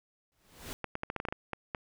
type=noise with exponential growth; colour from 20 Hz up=pink; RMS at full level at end=-39 dBFS; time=0.32-0.73 s; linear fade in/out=0 ms; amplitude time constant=87 ms
type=clicks; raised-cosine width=0.5 ms; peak=-19 dBFS; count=11; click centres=0.843 / 0.954 / 1.034 / 1.101 / 1.163 / 1.201 / 1.252 / 1.286 / 1.325 / 1.533 / 1.748 s
effects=none